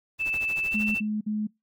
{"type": "noise with tremolo", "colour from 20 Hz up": "pink", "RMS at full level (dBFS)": -41, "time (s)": [0.18, 1.01], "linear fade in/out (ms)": 50, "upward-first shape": "sine", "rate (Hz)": 13, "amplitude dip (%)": 90}
{"type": "tone with pitch glide", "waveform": "sine", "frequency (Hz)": [2637, 2672], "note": ["E7", "E7"], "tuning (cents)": [0, 23], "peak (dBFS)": -25, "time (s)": [0.19, 1.01], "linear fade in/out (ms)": 20, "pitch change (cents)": 23, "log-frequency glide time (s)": [0.66, 0.76]}
{"type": "click", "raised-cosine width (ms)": 0.5, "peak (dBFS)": -24, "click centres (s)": 0.342}
{"type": "tone bursts", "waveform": "sine", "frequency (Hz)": 212.6, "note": "G#3", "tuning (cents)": 41, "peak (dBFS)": -25, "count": 3, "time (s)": [0.74, 1.472], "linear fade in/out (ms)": 10, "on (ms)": 210, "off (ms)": 51}
{"effects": ["noise-tail reverb RT60 0.2 s tail -24 dB re dry"]}